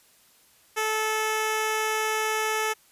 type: tone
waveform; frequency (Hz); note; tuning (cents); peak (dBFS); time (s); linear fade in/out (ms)
10% pulse; 435.3; A4; -19; -16; 0.76-2.74; 20
effects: white hiss -59 dBFS RMS until 2.91 s + resampled to 32000 Hz